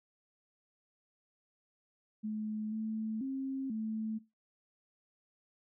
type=tone with pitch steps; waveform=sine; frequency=214.8 / 219.2 / 267.7 / 219.2 Hz; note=A3 / A3 / C4 / A3; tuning=-41 / -6 / +40 / -6 cents; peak=-34 dBFS; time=2.23-4.19 s; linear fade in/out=20 ms; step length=490 ms; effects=noise-tail reverb RT60 0.2 s tail -17 dB re dry